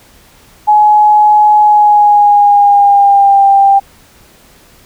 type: tone with pitch glide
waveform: sine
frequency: 843 to 791.1 Hz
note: G#5 to G5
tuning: +26 to +16 cents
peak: -3 dBFS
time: 0.67-3.8 s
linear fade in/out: 20 ms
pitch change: -110 cents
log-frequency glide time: 1.6-3.45 s
effects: pink hiss -43 dBFS RMS until 4.85 s